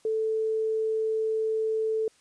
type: tone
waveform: sine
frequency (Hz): 440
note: A4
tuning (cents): 0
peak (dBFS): -24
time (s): 0.05-2.08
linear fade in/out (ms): 2
effects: white hiss -62 dBFS RMS until 2.2 s + resampled to 22050 Hz